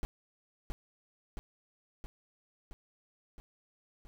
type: noise with echo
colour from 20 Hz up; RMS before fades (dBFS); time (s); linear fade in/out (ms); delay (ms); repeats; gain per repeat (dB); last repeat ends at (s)
brown; -33; 0.03-0.05; 0; 670; 6; -3; 4.07
effects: none